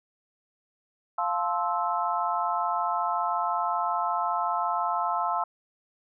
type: chord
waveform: sine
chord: F major seventh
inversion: none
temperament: just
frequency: 698.5 / 873.1 / 1047.7 / 1309.6 Hz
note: F5 / A5 / C6 / E6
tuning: 0 / -14 / +2 / -12 cents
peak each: -30 dBFS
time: 1.18-5.44 s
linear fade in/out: 5 ms
effects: none